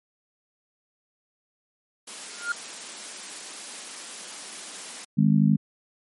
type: high-pass noise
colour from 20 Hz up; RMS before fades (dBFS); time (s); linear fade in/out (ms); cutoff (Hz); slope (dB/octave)
white; -38; 2.07-5.05; 10; 180; 48
type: tone with exponential growth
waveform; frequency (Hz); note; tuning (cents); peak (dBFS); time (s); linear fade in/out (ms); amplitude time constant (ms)
triangle; 1411; F6; +17; -19; 2.31-2.52; 2; 45
type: harmonic tone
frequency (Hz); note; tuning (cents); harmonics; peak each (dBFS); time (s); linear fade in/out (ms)
51.91; G#1; 0; 3 / 4 / 5; -20 / -19 / -26; 5.17-5.57; 20
effects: MP3 48 kbps